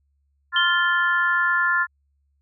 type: harmonic tone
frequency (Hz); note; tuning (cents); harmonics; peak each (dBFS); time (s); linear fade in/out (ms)
349.2; F4; 0; 3 / 4 / 5; -25 / -21 / -21; 0.52-1.87; 50
type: tone with exponential decay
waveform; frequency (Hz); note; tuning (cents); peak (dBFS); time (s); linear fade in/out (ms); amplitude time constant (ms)
sine; 3136; G7; 0; -19; 0.56-1.67; 2; 240
effects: added 70 Hz sine -64 dBFS peak until 2.41 s